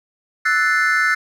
triangle chord, F# half-diminished seventh, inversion third, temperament equal, 1318.5 / 1480 / 1760 / 2093 Hz, E6 / F#6 / A6 / C7, 0 / 0 / 0 / 0 cents, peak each -20 / -17 / -17 / -20 dBFS, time 0.45-1.15 s, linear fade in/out 10 ms, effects none

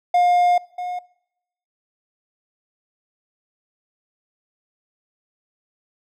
triangle tone pair in turn, 710 / 718.7 Hz, F5 / F5, +28 / +49 cents, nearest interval unison, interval 21 cents, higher second, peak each -11 / -23 dBFS, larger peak first, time 0.14-0.58 / 0.78-0.99 s, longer first, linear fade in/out 5 ms, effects noise-tail reverb RT60 0.8 s tail -23 dB re dry

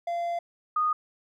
triangle / sine tone pair in turn, 688 / 1235.1 Hz, F5 / D#6, -26 / -13 cents, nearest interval minor seventh, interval 1013 cents, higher second, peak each -25 / -22 dBFS, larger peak second, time 0.07-0.39 / 0.76-0.93 s, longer first, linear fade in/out 5 ms, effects none

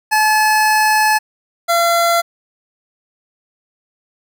25% pulse tone pair in turn, 860 / 682.6 Hz, A5 / F5, -40 / -40 cents, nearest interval major third, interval 400 cents, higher first, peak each -7 / -8 dBFS, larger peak first, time 0.11-1.19 / 1.68-2.22 s, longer first, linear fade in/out 20 ms, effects none

